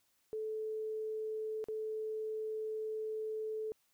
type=tone with dropouts; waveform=sine; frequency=435.4 Hz; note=A4; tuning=18 cents flat; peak=-36 dBFS; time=0.33-3.72 s; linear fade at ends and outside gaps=0 ms; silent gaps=1.641-1.685 s; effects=white hiss -75 dBFS RMS until 3.93 s